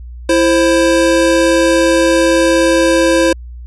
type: tone pair together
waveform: square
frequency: 332.6 / 528 Hz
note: E4 / C5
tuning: +16 / +16 cents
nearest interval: minor sixth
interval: 800 cents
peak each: -12 dBFS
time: 0.29-3.33 s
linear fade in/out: 5 ms
effects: added 60 Hz sine -27 dBFS peak until 3.66 s + resampled to 24000 Hz